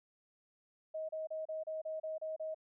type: tone bursts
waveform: sine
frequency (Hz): 631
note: D#5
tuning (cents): +24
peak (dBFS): -37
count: 9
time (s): 0.94-2.546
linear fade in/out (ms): 10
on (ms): 150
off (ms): 32
effects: none